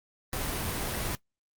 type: noise with dropouts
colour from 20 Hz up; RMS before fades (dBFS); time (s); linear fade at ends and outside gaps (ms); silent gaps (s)
pink; -32; 0.33-1.15; 0; 0.645-0.648
effects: noise-tail reverb RT60 0.1 s tail -18 dB re dry + Opus 32 kbps